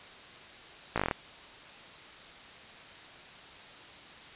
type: slowing click train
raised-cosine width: 0.5 ms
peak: -13 dBFS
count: 8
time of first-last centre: 0.96-1.112 s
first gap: 17 ms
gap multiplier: 1.08
effects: white hiss -49 dBFS RMS until 4.35 s + resampled to 8000 Hz